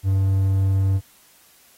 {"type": "tone", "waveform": "triangle", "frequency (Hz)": 96.5, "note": "G2", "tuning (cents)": -27, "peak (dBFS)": -14, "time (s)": [0.03, 1.01], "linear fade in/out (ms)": 50, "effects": ["white hiss -54 dBFS RMS until 1.77 s", "AAC 48 kbps"]}